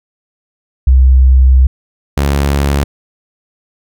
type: tone pair in turn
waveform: sine / sawtooth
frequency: 64.8 / 70.49 Hz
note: C2 / C#2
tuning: -16 / +30 cents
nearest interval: minor second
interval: 146 cents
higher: second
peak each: -3 / -6 dBFS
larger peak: first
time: 0.87-1.67 / 2.17-2.84 s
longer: first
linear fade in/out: 5 ms
effects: none